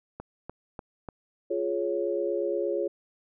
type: click train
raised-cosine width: 1 ms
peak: -23 dBFS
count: 4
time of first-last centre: 0.2-1.088 s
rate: 3.38 Hz
type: chord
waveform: sine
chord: Db major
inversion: first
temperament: equal with one note detuned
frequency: 349.2 / 417.7 / 554.4 Hz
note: F4 / Ab4 / Db5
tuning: 0 / +10 / 0 cents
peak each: -30 dBFS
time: 1.5-2.88 s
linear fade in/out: 10 ms
effects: none